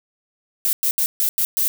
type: noise bursts at uneven times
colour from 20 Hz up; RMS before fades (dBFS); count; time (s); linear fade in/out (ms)
violet; -19; 6; 0.65-0.73 / 0.83-0.91 / 0.98-1.06 / 1.2-1.29 / 1.38-1.45 / 1.57-1.68; 0
effects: none

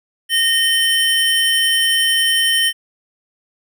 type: tone pair together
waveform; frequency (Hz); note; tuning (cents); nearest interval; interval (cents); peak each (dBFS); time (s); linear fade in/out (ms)
square; 1841 / 3072; A#6 / G7; -22 / -36; major sixth; 886; -19 / -15; 0.29-2.73; 50
effects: none

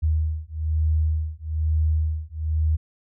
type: beating tone pair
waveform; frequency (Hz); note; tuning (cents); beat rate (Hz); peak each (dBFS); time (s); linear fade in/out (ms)
sine; 77.78 / 78.88; D#2 / D#2; 0 / +24; 1.1; -23; 0.02-2.77; 20
effects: none

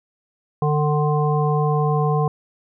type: harmonic tone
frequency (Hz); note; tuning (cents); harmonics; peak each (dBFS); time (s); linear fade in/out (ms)
149.7; D3; +33; 1 / 3 / 5 / 7; -18 / -23 / -25 / -26; 0.62-2.28; 2
effects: none

